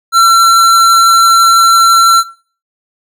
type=tone with hard clipping; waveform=sine; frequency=1353 Hz; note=E6; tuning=45 cents sharp; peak=-5 dBFS; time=0.12-2.24 s; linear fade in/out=50 ms; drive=16 dB; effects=noise-tail reverb RT60 0.4 s tail -18 dB re dry